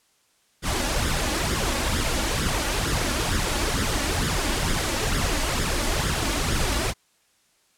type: noise with flanger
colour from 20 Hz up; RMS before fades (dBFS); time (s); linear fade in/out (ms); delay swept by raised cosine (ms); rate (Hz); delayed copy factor
pink; -24; 0.62-6.94; 50; 0.57 to 3.57; 2.2; +0.6
effects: white hiss -64 dBFS RMS until 7.77 s + low-pass 10000 Hz 12 dB/octave